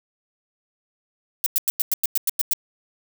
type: noise bursts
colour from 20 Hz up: violet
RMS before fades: -20 dBFS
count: 10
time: 1.44-2.533 s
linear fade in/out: 0 ms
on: 22 ms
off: 97 ms
effects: none